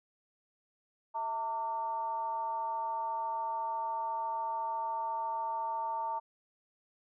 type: tone with frequency modulation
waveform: sine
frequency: 907 Hz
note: A#5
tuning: 48 cents flat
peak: -32 dBFS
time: 1.14-6.2 s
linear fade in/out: 20 ms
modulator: 255 Hz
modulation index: 0.53
effects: none